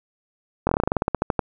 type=slowing click train; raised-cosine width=1 ms; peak=-5 dBFS; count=16; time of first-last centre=0.67-1.393 s; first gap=21 ms; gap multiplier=1.11; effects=none